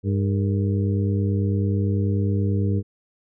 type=harmonic tone with a mistuned harmonic; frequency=99.9 Hz; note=G2; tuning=33 cents sharp; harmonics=1 / 2 / 3 / 4 / 5; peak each=-20 / -26 / -30 / -32 / -34 dBFS; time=0.03-2.83 s; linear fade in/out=50 ms; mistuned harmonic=5; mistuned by=-110 cents; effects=none